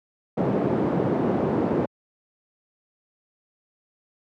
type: band-pass noise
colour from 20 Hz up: pink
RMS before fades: -23 dBFS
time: 0.37-1.86 s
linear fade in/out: 10 ms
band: 170 to 550 Hz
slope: 12 dB/octave
effects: high-pass 100 Hz 12 dB/octave